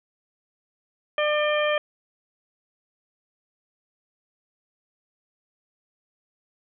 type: harmonic tone with a mistuned harmonic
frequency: 599 Hz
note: D5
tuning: 34 cents sharp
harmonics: 1 / 2 / 3 / 4 / 5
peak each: -22 / -29 / -29 / -30 / -32 dBFS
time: 1.18-1.78 s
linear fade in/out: 2 ms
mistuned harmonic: 5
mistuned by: +82 cents
effects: none